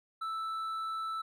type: tone with hard clipping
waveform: sine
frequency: 1318.5 Hz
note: E6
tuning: in tune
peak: -35 dBFS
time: 0.21-1.22 s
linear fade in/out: 10 ms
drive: 4 dB
effects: none